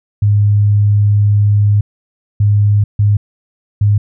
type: tone bursts at uneven times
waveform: sine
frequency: 103.2 Hz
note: G#2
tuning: 10 cents flat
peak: -7 dBFS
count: 4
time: 0.22-1.81 / 2.4-2.84 / 2.99-3.17 / 3.81-3.98 s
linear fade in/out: 5 ms
effects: none